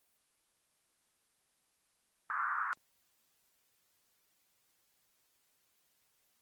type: band-pass noise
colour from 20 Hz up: white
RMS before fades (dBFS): -35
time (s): 2.3-2.73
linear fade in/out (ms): 0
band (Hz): 1100 to 1500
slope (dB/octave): 48
effects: white hiss -75 dBFS RMS until 6.41 s + Opus 24 kbps